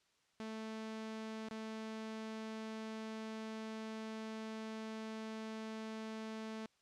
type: tone with dropouts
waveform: sawtooth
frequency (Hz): 220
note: A3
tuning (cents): 0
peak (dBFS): -39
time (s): 0.4-6.66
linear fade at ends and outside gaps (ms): 0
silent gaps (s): 1.487-1.511
effects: white hiss -75 dBFS RMS until 6.81 s + low-pass 6000 Hz 12 dB/octave